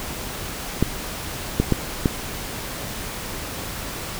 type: clicks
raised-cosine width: 3 ms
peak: -3 dBFS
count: 4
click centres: 0.826 / 1.6 / 1.723 / 2.058 s
effects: pink hiss -31 dBFS RMS until 4.19 s